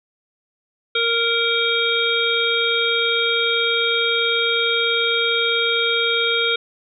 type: harmonic tone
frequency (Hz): 464.6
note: A#4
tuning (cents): -6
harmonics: 1 / 3 / 5 / 7 / 8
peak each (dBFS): -23 / -23 / -23 / -23 / -23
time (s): 0.95-6.56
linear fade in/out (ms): 5
effects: none